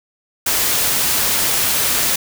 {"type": "noise", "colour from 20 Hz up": "white", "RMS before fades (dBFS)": -17, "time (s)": [0.46, 2.16], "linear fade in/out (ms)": 5, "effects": []}